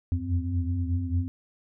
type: tone cluster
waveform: sine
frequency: 83.7 / 87.6 / 92.3 / 258.7 Hz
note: E2 / F2 / F#2 / C4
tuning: +27 / +6 / -4 / -19 cents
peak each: -32 / -29 / -29 / -33 dBFS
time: 0.12-1.28 s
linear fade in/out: 0 ms
effects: none